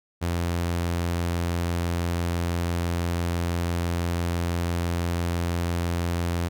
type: tone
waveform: sawtooth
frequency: 86 Hz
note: F2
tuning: 26 cents flat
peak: -20 dBFS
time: 0.21-6.49 s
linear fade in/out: 20 ms
effects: none